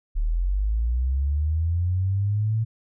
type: linear sweep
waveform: sine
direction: up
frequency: 36 to 113.2 Hz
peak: -20 dBFS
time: 0.15-2.65 s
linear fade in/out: 20 ms
effects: none